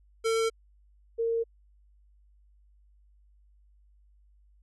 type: tone pair in turn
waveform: square / sine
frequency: 450.9 / 459 Hz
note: A4 / A#4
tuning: +42 / -27 cents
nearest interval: unison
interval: 31 cents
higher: second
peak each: -25 dBFS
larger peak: neither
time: 0.24-0.5 / 1.18-1.44 s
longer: neither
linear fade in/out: 20 ms
effects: added 50 Hz sine -58 dBFS peak until 4.62 s + resampled to 24000 Hz